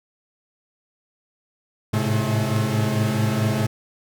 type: tone cluster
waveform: 45% pulse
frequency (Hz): 106.6 / 111.2 / 133.3 / 213.8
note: G#2 / A2 / C3 / A3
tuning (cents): +46 / +19 / +33 / -49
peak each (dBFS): -25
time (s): 1.93-3.67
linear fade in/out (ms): 10
effects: none